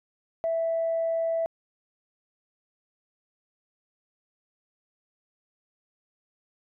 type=tone; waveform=sine; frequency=659.3 Hz; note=E5; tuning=in tune; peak=-23 dBFS; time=0.44-1.46 s; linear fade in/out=0 ms; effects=tanh soft clip ceiling -19 dBFS